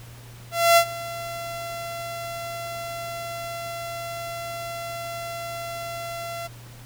sawtooth tone with ADSR envelope, 680 Hz, F5, 46 cents flat, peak -8 dBFS, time 0.51-6.48 s, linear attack 260 ms, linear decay 75 ms, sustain -19 dB, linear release 19 ms, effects added 119 Hz sine -42 dBFS peak until 6.85 s + pink hiss -48 dBFS RMS until 6.85 s

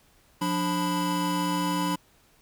square tone cluster, 177.4 / 293.3 / 993 Hz, F3 / D4 / B5, +27 / -2 / +9 cents, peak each -30 dBFS, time 0.41-1.96 s, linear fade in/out 10 ms, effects pink hiss -61 dBFS RMS until 2.41 s

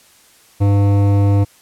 triangle tone with hard clipping, 100.5 Hz, G2, 44 cents sharp, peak -12 dBFS, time 0.6-1.45 s, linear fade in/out 20 ms, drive 18 dB, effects white hiss -49 dBFS RMS until 1.61 s + low-pass 12000 Hz 12 dB/octave

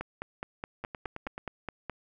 two click trains, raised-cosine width 0.5 ms, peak -20 / -23 dBFS, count 10 / 6, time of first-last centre 0.01-1.897 / 0.84-1.379 s, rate 4.77 / 9.27 Hz, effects none

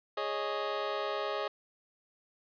25% pulse chord, Ab suspended fourth, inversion none, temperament just, 415.3 / 553.7 / 623 Hz, Ab4 / Db5 / Eb5, 0 / -2 / +2 cents, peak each -33 dBFS, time 0.17-1.48 s, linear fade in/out 5 ms, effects resampled to 11025 Hz + 11-bit

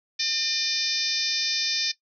harmonic tone, 603 Hz, D5, 46 cents sharp, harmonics 3 / 4 / 5 / 6 / 7 / 8 / 9 / 10, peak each -38 / -32 / -40 / -30 / -31 / -28 / -29 / -34 dBFS, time 0.19-1.92 s, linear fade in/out 10 ms, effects noise-tail reverb RT60 0.1 s tail -17 dB re dry

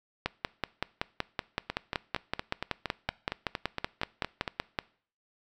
two click trains, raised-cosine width 0.3 ms, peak -15 / -12 dBFS, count 13 / 25, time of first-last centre 1.7-4.478 / 0.26-4.788 s, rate 4.32 / 5.3 Hz, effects noise-tail reverb RT60 0.5 s tail -22 dB re dry

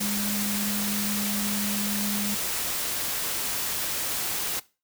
sine tone in noise, 205.3 Hz, G#3, 20 cents flat, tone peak -29 dBFS, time 0-2.35 s, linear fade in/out 10 ms, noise white, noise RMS -29 dBFS, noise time 0-4.6 s, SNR -3 dB, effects noise-tail reverb RT60 0.3 s tail -20 dB re dry

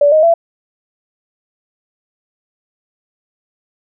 sine tone with pitch steps, 578 / 623.1 / 671.7 Hz, D5 / D#5 / E5, -28 / +2 / +32 cents, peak -6 dBFS, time 0.01-0.34 s, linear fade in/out 5 ms, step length 110 ms, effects none

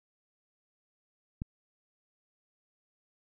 click, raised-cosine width 5 ms, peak -22 dBFS, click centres 1.419 s, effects none

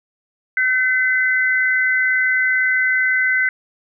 sine tone pair together, 1530.2 / 2032 Hz, G6 / B6, -42 / +49 cents, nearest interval perfect fourth, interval 491 cents, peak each -17 dBFS, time 0.57-3.49 s, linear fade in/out 2 ms, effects none

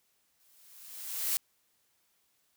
blue noise with exponential growth, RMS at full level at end -28 dBFS, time 0.4-1.37 s, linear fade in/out 0 ms, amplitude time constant 210 ms, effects white hiss -73 dBFS RMS until 2.56 s

